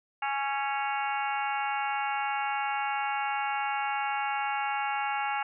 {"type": "harmonic tone with a mistuned harmonic", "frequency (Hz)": 277.2, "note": "C#4", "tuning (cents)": 0, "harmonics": [3, 4, 5, 6, 7, 8, 9, 10], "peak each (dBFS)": [-30, -39, -36, -39, -45, -38, -46, -39], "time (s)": [0.22, 5.43], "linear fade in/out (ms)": 5, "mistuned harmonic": 5, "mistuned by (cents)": -22, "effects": []}